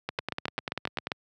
two click trains, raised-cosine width 0.3 ms, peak -14 / -13 dBFS, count 11 / 8, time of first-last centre 0.09-1.07 / 0.19-1.118 s, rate 10.2 / 7.54 Hz, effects high-pass 100 Hz 12 dB/octave

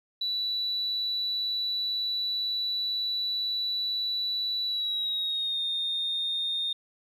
sine tone with pitch glide, 3951 to 3665 Hz, B7 to A#7, 0 to -30 cents, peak -26 dBFS, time 0.21-6.73 s, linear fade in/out 5 ms, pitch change -130 cents, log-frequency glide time 4.66-5.61 s, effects tanh soft clip ceiling -22 dBFS + 11-bit

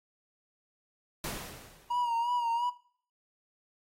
pink noise with exponential decay, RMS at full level -35 dBFS, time 1.24-2.16 s, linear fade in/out 1 ms, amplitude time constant 200 ms
triangle tone with vibrato, 950 Hz, A#5, 33 cents sharp, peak -26 dBFS, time 1.9-2.7 s, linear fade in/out 10 ms, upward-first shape sine, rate 2.9 Hz, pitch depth 54 cents each way
effects noise-tail reverb RT60 0.5 s tail -17 dB re dry + AAC 48 kbps

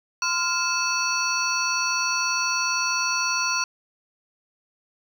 sine tone cluster, 1027 / 1397 / 2622 / 4432 / 5780 Hz, C6 / F6 / E7 / C#8 / F#8, -33 / 0 / -10 / -1 / -41 cents, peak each -28 dBFS, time 0.22-3.64 s, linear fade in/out 2 ms, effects 8-bit

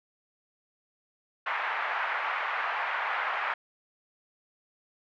pink band-pass noise, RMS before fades -31 dBFS, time 1.46-3.54 s, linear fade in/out 5 ms, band 830 to 2200 Hz, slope 24 dB/octave, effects none

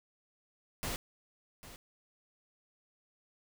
pink noise with echo, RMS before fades -37 dBFS, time 0.83-0.96 s, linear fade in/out 0 ms, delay 800 ms, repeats 1, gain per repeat -14 dB, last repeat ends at 1.76 s, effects none

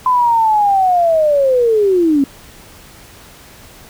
sine linear sweep, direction down, 1021 to 267.1 Hz, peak -9 dBFS, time 0.06-2.24 s, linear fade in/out 2 ms, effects pink hiss -40 dBFS RMS until 3.89 s

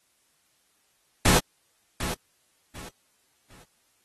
pink noise with echo, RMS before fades -20 dBFS, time 1.25-1.39 s, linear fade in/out 5 ms, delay 750 ms, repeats 3, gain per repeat -11 dB, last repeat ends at 3.64 s, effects white hiss -68 dBFS RMS until 4.04 s + AAC 32 kbps

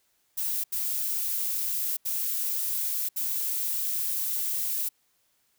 violet noise bursts at uneven times, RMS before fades -29 dBFS, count 4, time 0.37-0.64 / 0.72-1.97 / 2.05-3.09 / 3.16-4.89 s, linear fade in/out 10 ms, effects white hiss -70 dBFS RMS until 5.58 s

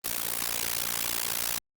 white noise with amplitude modulation, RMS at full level -26 dBFS, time 0.04-1.59 s, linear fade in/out 10 ms, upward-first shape sine, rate 58 Hz, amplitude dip 100%, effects Opus 24 kbps

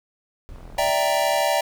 brown noise, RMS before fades -40 dBFS, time 0.49-0.91 s, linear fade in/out 0 ms
click train, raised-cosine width 1 ms, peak -32 dBFS, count 37, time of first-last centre 0.56-1.407 s, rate 42.5 Hz
square chord, E half-diminished seventh, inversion third, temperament equal, 587.3 / 659.3 / 784 / 932.3 Hz, D5 / E5 / G5 / Bb5, 0 / 0 / 0 / 0 cents, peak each -24 / -25 / -25 / -27 dBFS, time 0.78-1.61 s, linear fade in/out 5 ms
effects none

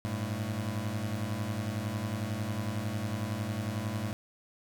25% pulse beating tone pair, 100.6 / 111.6 Hz, G2 / A2, +45 / +25 cents, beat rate 11 Hz, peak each -31 dBFS, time 0.05-4.13 s, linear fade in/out 0 ms, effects none

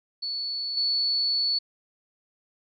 sine tone with level steps, 4435 Hz, C#8, in tune, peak -28 / -22 dBFS, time 0.22-1.59 s, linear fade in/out 10 ms, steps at 0.77 s, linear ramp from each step 2 ms, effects none

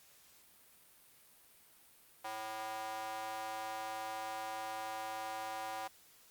square tone with high-pass filter, 109.6 Hz, A2, 6 cents flat, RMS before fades -42 dBFS, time 2.24-5.88 s, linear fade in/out 10 ms, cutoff 790 Hz, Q 3, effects white hiss -63 dBFS RMS until 6.3 s + Opus 48 kbps

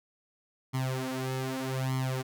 sawtooth tone with flanger, 130.81 Hz, C3, in tune, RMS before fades -32 dBFS, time 0.73-2.23 s, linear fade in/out 20 ms, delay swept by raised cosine 0.94 to 5.34 ms, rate 0.82 Hz, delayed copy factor +1, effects none

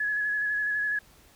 sine tone with vibrato, 1690 Hz, G#6, 30 cents sharp, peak -25 dBFS, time 0-0.99 s, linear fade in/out 5 ms, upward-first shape square, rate 12 Hz, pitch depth 19 cents each way, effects pink hiss -57 dBFS RMS until 1.35 s

